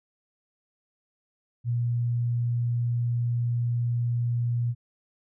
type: tone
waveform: sine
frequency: 119.5 Hz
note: A#2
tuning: 43 cents sharp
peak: -23 dBFS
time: 1.64-4.75 s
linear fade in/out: 50 ms
effects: none